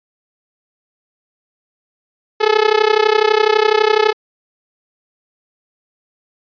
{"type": "tone with amplitude modulation", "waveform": "sawtooth", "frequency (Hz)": 430, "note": "A4", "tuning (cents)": -40, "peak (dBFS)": -3, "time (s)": [2.4, 4.13], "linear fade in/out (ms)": 20, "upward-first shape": "sine", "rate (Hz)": 32, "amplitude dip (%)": 90, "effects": ["resampled to 11025 Hz"]}